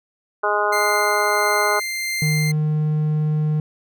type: harmonic tone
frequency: 207.7 Hz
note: G#3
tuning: in tune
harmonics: 2 / 3 / 4 / 5 / 6 / 7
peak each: -24 / -24 / -24 / -24 / -24 / -24 dBFS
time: 0.43-1.8 s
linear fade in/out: 10 ms
type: tone with tremolo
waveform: sawtooth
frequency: 2093 Hz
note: C7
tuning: in tune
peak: -18 dBFS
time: 0.72-2.52 s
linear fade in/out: 10 ms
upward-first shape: sine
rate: 1.5 Hz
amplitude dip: 25%
type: tone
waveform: triangle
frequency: 152.9 Hz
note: D#3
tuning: 30 cents flat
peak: -15 dBFS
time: 2.22-3.6 s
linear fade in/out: 2 ms
effects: none